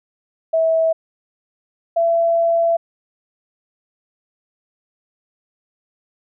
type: tone pair in turn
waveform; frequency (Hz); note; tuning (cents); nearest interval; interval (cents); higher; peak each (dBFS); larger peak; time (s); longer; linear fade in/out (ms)
sine; 650 / 671.4; E5 / E5; -24 / +32; minor second; 56; second; -13; neither; 0.53-0.93 / 1.96-2.77; second; 10
effects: none